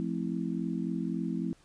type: chord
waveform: sine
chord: F major seventh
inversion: none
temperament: just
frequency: 174.61 / 218.3 / 261.9 / 327.4 Hz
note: F3 / A3 / C4 / E4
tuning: 0 / -13 / +2 / -12 cents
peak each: -34 / -35 / -36 / -37 dBFS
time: 0-1.53 s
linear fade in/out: 0 ms
effects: pink hiss -63 dBFS RMS until 1.64 s + resampled to 22050 Hz